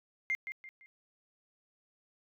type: tone with echo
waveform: sine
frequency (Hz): 2106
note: C7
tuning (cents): +11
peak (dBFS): -28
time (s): 0.3-0.35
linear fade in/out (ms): 0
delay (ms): 170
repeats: 3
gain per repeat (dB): -9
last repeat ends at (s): 0.86
effects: tanh soft clip ceiling -24 dBFS